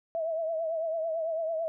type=tone with vibrato; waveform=sine; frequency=650 Hz; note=E5; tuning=24 cents flat; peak=-28 dBFS; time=0.15-1.68 s; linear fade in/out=0 ms; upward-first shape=triangle; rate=9 Hz; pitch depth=72 cents each way; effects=none